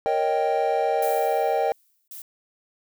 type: chord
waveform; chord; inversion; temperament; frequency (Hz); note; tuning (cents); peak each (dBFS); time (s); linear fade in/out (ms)
triangle; Eb dominant seventh; second; equal; 466.2 / 554.4 / 622.3 / 784; Bb4 / Db5 / Eb5 / G5; 0 / 0 / 0 / 0; -24 / -26 / -24 / -22; 0.06-1.72; 0
type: noise with exponential decay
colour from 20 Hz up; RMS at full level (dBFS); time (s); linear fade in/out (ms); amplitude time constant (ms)
violet; -32; 1.02-2.08; 5; 230
type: noise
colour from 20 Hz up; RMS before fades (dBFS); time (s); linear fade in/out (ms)
violet; -39; 2.11-2.22; 2
effects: none